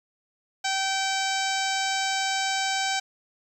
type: harmonic tone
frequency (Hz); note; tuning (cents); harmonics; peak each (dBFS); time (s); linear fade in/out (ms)
773; G5; -24; 1 / 2 / 3 / 4 / 5 / 6 / 7 / 8 / 9 / 10; -28 / -31 / -33 / -34 / -35 / -36 / -36 / -37 / -38 / -38; 0.64-3; 10
effects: 9-bit